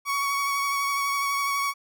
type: tone with vibrato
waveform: 30% pulse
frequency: 1120 Hz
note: C#6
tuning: 18 cents sharp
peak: -21 dBFS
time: 0.05-1.74 s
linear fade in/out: 50 ms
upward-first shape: triangle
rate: 12 Hz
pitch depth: 22 cents each way
effects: none